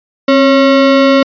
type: ring-modulated tone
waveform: square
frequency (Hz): 409.3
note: G#4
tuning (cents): -25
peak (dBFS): -3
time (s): 0.28-1.23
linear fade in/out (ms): 5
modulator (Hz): 142
effects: resampled to 11025 Hz